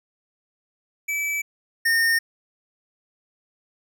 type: tone pair in turn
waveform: square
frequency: 2305 / 1829.5 Hz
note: D7 / A#6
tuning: -33 / -33 cents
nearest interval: major third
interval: 400 cents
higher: first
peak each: -24 / -18 dBFS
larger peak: second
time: 1.08-1.42 / 1.85-2.19 s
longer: neither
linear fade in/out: 10 ms
effects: none